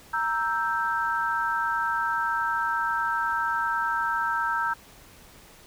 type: chord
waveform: sine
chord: E diminished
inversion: second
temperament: equal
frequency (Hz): 932.3 / 1318.5 / 1568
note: Bb5 / E6 / G6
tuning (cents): 0 / 0 / 0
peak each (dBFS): -28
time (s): 0.13-4.74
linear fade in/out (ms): 10
effects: pink hiss -51 dBFS RMS until 5.66 s